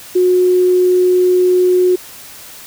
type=tone; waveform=sine; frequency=363.5 Hz; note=F#4; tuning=31 cents flat; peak=-8 dBFS; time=0.15-1.96 s; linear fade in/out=10 ms; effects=white hiss -35 dBFS RMS until 2.66 s